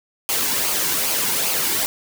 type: noise with flanger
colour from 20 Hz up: white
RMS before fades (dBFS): -21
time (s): 0.29-1.86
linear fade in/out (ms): 0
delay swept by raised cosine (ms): 0.53 to 1.63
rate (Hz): 2.5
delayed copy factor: -0.5
effects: none